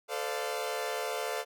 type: chord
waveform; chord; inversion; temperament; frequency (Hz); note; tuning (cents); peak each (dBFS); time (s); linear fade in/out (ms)
sawtooth; D minor seventh; second; equal with one note detuned; 440 / 514 / 587.3 / 698.5; A4 / C5 / D5 / F5; 0 / -31 / 0 / 0; -33 / -34 / -35 / -34; 0.08-1.45; 50
effects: none